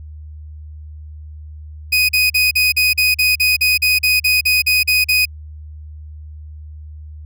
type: tone bursts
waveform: 30% pulse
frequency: 2498 Hz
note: D#7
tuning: 6 cents sharp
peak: -9 dBFS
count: 16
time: 1.92-5.255 s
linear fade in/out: 10 ms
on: 170 ms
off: 41 ms
effects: added 76 Hz sine -31 dBFS peak until 7.25 s